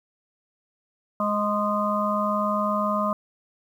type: harmonic tone with a mistuned harmonic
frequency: 208.2 Hz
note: G#3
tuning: 5 cents sharp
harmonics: 1 / 3 / 5 / 6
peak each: -27 / -27 / -27 / -27 dBFS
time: 1.2-3.13 s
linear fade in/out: 2 ms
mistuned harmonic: 6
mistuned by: -22 cents
effects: 9-bit